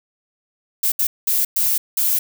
violet noise bursts at uneven times, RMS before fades -18 dBFS, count 5, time 0.83-0.92 / 0.99-1.07 / 1.27-1.45 / 1.56-1.78 / 1.97-2.19 s, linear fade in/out 5 ms, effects none

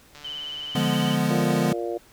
click train, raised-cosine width 0.2 ms, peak -27 dBFS, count 124, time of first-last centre 0.15-0.987 s, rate 147 Hz
sine tone with vibrato, 3020 Hz, F#7, 35 cents sharp, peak -31 dBFS, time 0.24-1.16 s, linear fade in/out 10 ms, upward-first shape sine, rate 18 Hz, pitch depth 44 cents each way
square chord, D diminished seventh, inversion none, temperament equal, 146.83 / 174.61 / 207.7 / 246.9 Hz, D3 / F3 / Ab3 / Cb4, 0 / 0 / 0 / 0 cents, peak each -27 dBFS, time 0.75-1.73 s, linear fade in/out 5 ms
harmonic tone, 116.54 Hz, A#2, in tune, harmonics 3 / 4 / 5 / 6, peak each -29 / -31 / -33 / -35 dBFS, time 1.3-1.98 s, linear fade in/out 10 ms
effects pink hiss -54 dBFS RMS until 2.12 s

